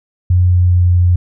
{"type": "tone with pitch glide", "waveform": "sine", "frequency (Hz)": [89.8, 88.72], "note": ["F2", "F2"], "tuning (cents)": [49, 28], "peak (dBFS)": -7, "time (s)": [0.3, 1.16], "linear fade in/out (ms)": 5, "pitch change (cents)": -21, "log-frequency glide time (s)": [0.43, 0.93], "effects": []}